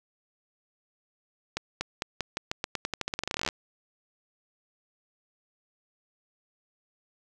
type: accelerating click train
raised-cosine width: 0.2 ms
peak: -12 dBFS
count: 26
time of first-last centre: 1.57-3.488 s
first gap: 240 ms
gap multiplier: 0.88
effects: none